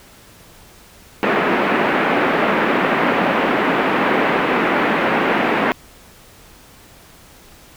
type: band-pass noise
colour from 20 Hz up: pink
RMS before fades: -17 dBFS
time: 1.23-5.72 s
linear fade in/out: 0 ms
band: 210 to 2400 Hz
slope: 24 dB/octave
effects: pink hiss -45 dBFS RMS until 7.76 s